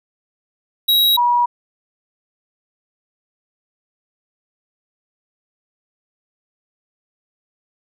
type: tone pair in turn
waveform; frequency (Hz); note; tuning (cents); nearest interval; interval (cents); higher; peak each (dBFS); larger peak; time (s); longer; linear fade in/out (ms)
square / sine; 3842 / 964.4; B7 / B5; -48 / -41; 2 octaves; 2393; first; -12; neither; 0.88-1.17 / 1.17-1.46; neither; 10
effects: none